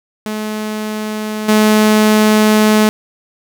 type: tone with level steps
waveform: sawtooth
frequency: 214.4 Hz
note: A3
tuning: 45 cents flat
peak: -15 / -4 dBFS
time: 0.26-2.89 s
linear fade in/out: 0 ms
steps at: 1.48 s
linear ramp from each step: 10 ms
effects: none